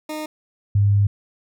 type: tone pair in turn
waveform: 20% pulse / sine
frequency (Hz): 307.5 / 101.32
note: D#4 / G#2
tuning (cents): -20 / -42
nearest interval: octave + perfect fifth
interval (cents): 1922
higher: first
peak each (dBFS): -22 / -13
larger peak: second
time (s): 0.09-0.26 / 0.75-1.07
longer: second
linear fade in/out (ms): 5
effects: none